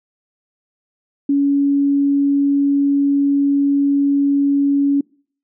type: tone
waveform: sine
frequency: 281.3 Hz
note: C#4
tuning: 26 cents sharp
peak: -12 dBFS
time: 1.29-5.01 s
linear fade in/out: 5 ms
effects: noise-tail reverb RT60 0.5 s tail -26 dB re dry